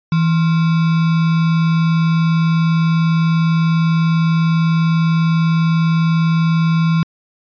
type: tone with sample-and-hold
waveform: sine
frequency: 163.8 Hz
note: E3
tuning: 11 cents flat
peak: -11 dBFS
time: 0.12-7.03 s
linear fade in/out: 2 ms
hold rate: 1225 Hz
effects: resampled to 11025 Hz